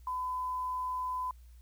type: tone with quantisation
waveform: sine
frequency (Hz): 1009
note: B5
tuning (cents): +37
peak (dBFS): -32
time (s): 0.07-1.31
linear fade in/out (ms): 2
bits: 10
effects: added 60 Hz sine -51 dBFS peak until 1.61 s + white hiss -70 dBFS RMS until 1.61 s